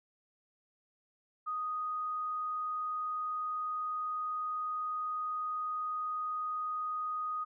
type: tone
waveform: sine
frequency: 1244 Hz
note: D#6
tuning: 1 cent flat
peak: -33 dBFS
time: 1.46-7.45 s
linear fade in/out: 20 ms
effects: none